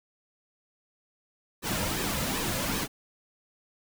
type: noise with flanger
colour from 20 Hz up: pink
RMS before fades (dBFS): -30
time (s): 1.62-2.88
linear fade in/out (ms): 50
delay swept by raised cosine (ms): 1.4 to 2.7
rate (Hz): 2.6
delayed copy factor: -0.55
effects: none